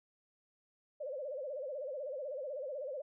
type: tone with vibrato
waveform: sine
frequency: 554.4 Hz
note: C#5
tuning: in tune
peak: -38 dBFS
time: 1-3.02 s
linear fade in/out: 10 ms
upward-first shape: sine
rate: 16 Hz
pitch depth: 160 cents each way
effects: none